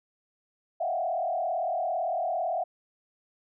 sine tone with frequency modulation, 698.5 Hz, F5, in tune, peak -26 dBFS, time 0.8-2.64 s, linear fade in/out 10 ms, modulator 37.8 Hz, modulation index 1.6, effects none

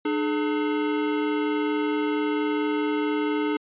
square tone pair together, 300.7 / 425.2 Hz, D4 / G#4, +41 / +41 cents, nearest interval tritone, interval 600 cents, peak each -25 / -28 dBFS, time 0.05-3.57 s, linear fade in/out 5 ms, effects resampled to 8000 Hz

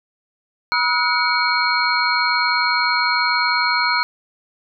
sine tone cluster, 968 / 1276 / 1455 / 2243 / 4227 Hz, B5 / D#6 / F#6 / C#7 / C8, -35 / +43 / -29 / +20 / +17 cents, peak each -22 dBFS, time 0.72-4.03 s, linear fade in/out 0 ms, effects none

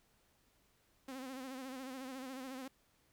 sawtooth tone with vibrato, 261.6 Hz, C4, in tune, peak -40 dBFS, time 1.08-2.68 s, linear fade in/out 5 ms, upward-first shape sine, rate 14 Hz, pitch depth 67 cents each way, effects pink hiss -73 dBFS RMS until 3.12 s

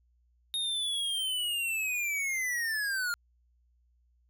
square linear sweep, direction down, 3729 to 1396.9 Hz, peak -30 dBFS, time 0.54-3.14 s, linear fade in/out 0 ms, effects added 60 Hz sine -65 dBFS peak until 4.29 s

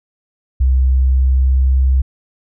sine tone with pitch glide, 64.8 to 65.55 Hz, C2 to C2, -16 to +4 cents, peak -9 dBFS, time 0.6-2.02 s, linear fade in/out 10 ms, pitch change +20 cents, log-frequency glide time 0.8-1.72 s, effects none

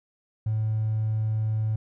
triangle tone with hard clipping, 109 Hz, A2, 16 cents flat, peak -23 dBFS, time 0.46-1.76 s, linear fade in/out 5 ms, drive 3 dB, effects none

